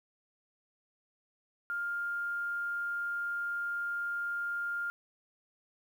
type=tone with quantisation; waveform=sine; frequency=1404 Hz; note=F6; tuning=9 cents sharp; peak=-32 dBFS; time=1.7-4.9 s; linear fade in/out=0 ms; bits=10; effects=none